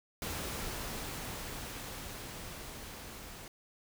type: noise with level ramp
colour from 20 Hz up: pink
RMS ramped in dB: -38 to -48 dBFS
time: 0.22-3.48 s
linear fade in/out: 2 ms
effects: none